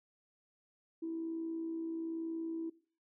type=tone with amplitude modulation; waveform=sine; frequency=327.8 Hz; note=E4; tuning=10 cents flat; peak=-34 dBFS; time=1.02-2.7 s; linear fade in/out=10 ms; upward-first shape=sine; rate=61.1 Hz; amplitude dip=35%; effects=noise-tail reverb RT60 0.4 s tail -19 dB re dry + tanh soft clip ceiling -30 dBFS